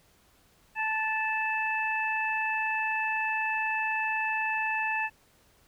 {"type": "harmonic tone", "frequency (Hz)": 876, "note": "A5", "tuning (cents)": -8, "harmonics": [1, 2, 3], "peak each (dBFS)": [-31, -31, -31], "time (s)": [0.75, 5.1], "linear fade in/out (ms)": 50, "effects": ["pink hiss -63 dBFS RMS until 5.67 s"]}